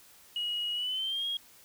sine tone with pitch glide, 2900 to 3274 Hz, F#7 to G#7, -35 to -25 cents, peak -29 dBFS, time 0.36-1.37 s, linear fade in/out 2 ms, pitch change +210 cents, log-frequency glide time 0.74-1.26 s, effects tanh soft clip ceiling -26 dBFS + white hiss -57 dBFS RMS until 1.64 s

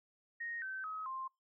sine tone with pitch steps, 1864.7 / 1541.1 / 1273.6 / 1052.6 Hz, A#6 / G6 / D#6 / C6, 0 / -30 / +40 / +10 cents, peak -39 dBFS, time 0.4-1.28 s, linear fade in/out 10 ms, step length 220 ms, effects noise-tail reverb RT60 0.2 s tail -24 dB re dry

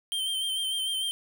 square tone with vibrato, 3136 Hz, G7, in tune, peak -28 dBFS, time 0.12-1.11 s, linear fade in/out 0 ms, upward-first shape sine, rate 6.7 Hz, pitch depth 33 cents each way, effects none

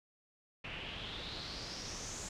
pink noise with low-pass filter sweep, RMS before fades -44 dBFS, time 0.64-2.29 s, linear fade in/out 5 ms, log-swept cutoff 2600 to 7300 Hz, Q 5, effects none

